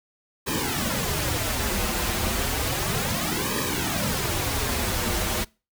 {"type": "noise with flanger", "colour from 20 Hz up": "pink", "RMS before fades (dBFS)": -26, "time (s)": [0.46, 5.45], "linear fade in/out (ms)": 20, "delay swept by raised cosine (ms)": [1.4, 7.3], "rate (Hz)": 0.32, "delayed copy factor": -0.8, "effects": ["noise-tail reverb RT60 0.3 s tail -24 dB re dry"]}